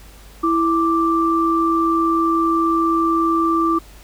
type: tone pair together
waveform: sine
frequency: 329.9 / 1174.7 Hz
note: E4 / D6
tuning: +1 / 0 cents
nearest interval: octave + minor seventh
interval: 2199 cents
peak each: -17 dBFS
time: 0.43-3.79 s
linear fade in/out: 10 ms
effects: added 50 Hz sine -41 dBFS peak until 4.03 s + pink hiss -46 dBFS RMS until 4.03 s